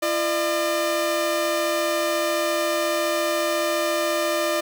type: tone pair together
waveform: sawtooth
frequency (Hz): 338.7 / 603.1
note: E4 / D5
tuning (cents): +47 / +46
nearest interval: minor seventh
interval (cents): 999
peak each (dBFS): -23 / -18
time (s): 0.02-4.61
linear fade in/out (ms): 10
effects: none